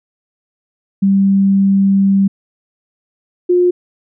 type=tone pair in turn; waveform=sine; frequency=195.8 / 356.8 Hz; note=G3 / F4; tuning=-2 / +37 cents; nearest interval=minor seventh; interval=1039 cents; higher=second; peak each=-8 dBFS; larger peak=neither; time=1.02-2.28 / 3.49-3.71 s; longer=first; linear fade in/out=10 ms; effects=none